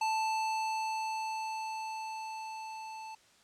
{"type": "tone with level ramp", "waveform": "square", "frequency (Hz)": 880, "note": "A5", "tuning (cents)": 0, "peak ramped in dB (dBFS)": [-29, -43], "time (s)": [0.01, 3.15], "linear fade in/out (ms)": 5, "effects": ["white hiss -63 dBFS RMS until 3.43 s", "low-pass 7000 Hz 12 dB/octave"]}